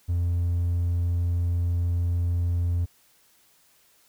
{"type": "tone", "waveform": "triangle", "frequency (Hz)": 86.8, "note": "F2", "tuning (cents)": -10, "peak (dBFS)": -19, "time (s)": [0.08, 2.86], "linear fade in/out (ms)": 20, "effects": ["tanh soft clip ceiling -16 dBFS", "white hiss -61 dBFS RMS until 4.08 s"]}